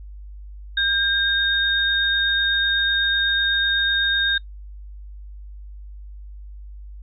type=tone pair together; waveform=sine; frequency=1600 / 3704 Hz; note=G6 / A#7; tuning=+35 / -12 cents; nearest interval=octave + minor third; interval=1453 cents; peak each=-20 dBFS; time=0.77-4.38 s; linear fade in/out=5 ms; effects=noise-tail reverb RT60 0.1 s tail -25 dB re dry + added 50 Hz sine -35 dBFS peak until 7.02 s